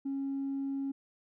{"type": "tone with tanh clipping", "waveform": "triangle", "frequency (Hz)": 274.1, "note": "C#4", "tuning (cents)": -19, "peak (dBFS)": -32, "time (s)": [0.05, 0.92], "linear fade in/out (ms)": 10, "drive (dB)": 5, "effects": []}